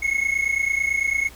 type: tone pair together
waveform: triangle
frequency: 2167 / 2196 Hz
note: C#7 / C#7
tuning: -40 / -17 cents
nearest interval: unison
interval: 23 cents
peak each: -21 dBFS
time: 0.02-1.29 s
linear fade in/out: 10 ms
effects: added 60 Hz sine -43 dBFS peak until 1.35 s + pink hiss -46 dBFS RMS until 1.35 s